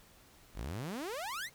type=exponential sweep; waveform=sawtooth; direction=up; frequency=42.06 to 2217 Hz; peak=-34 dBFS; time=0.54-1.5 s; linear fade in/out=50 ms; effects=pink hiss -61 dBFS RMS until 1.54 s